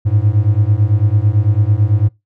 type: beating tone pair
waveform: triangle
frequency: 100 / 109 Hz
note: G2 / A2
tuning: +35 / -16 cents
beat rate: 9 Hz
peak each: -11 dBFS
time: 0.05-2.09 s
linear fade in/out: 20 ms
effects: noise-tail reverb RT60 0.2 s tail -22 dB re dry